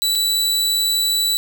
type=tone with dropouts; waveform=sawtooth; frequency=3951 Hz; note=B7; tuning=in tune; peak=-13 dBFS; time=0.02-1.37 s; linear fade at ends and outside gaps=0 ms; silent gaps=0.152-0.156 s; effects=none